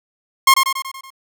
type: tone with echo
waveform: sawtooth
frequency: 1071 Hz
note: C6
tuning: 40 cents sharp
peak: -3 dBFS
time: 0.47-0.54 s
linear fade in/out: 5 ms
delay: 94 ms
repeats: 6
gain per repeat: -5 dB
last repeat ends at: 1.104 s
effects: none